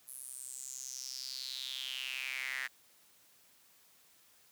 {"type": "tone with high-pass filter sweep", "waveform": "sawtooth", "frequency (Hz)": 130.81, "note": "C3", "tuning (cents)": 0, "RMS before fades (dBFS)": -42, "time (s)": [0.07, 2.68], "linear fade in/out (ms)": 20, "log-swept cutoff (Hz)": [11000, 1800], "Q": 6.2, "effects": ["white hiss -65 dBFS RMS until 4.51 s", "high-pass 80 Hz 12 dB/octave"]}